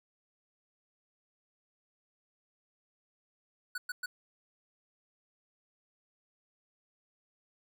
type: tone bursts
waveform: square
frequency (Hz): 1480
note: F#6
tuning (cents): 0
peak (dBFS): -35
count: 3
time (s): 3.75-4.06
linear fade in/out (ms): 5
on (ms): 30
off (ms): 110
effects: none